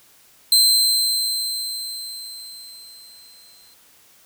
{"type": "tone with exponential decay", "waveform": "sawtooth", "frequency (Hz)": 4107, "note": "C8", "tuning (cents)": -33, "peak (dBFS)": -8, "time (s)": [0.52, 3.74], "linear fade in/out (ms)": 2, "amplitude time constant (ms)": 700, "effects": ["white hiss -53 dBFS RMS until 4.25 s"]}